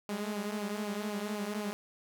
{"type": "tone with flanger", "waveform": "sawtooth", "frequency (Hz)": 207.7, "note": "G#3", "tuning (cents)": 0, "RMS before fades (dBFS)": -36, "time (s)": [0.09, 1.73], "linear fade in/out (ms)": 0, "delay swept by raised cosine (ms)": [0.53, 6.13], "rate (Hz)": 3.9, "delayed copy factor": -0.65, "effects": []}